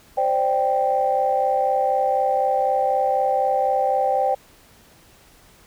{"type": "chord", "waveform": "sine", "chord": "C suspended second", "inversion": "none", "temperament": "equal", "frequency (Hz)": [523.3, 587.3, 784], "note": ["C5", "D5", "G5"], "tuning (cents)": [0, 0, 0], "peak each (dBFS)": [-22, -24, -19], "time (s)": [0.17, 4.35], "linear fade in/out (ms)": 10, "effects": ["tanh soft clip ceiling -8 dBFS", "pink hiss -52 dBFS RMS until 5.66 s"]}